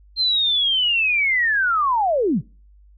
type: linear sweep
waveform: sine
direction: down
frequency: 4175 to 106.8 Hz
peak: -16 dBFS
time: 0.16-2.42 s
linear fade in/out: 50 ms
effects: noise-tail reverb RT60 0.4 s tail -26 dB re dry + added 50 Hz sine -47 dBFS peak until 2.97 s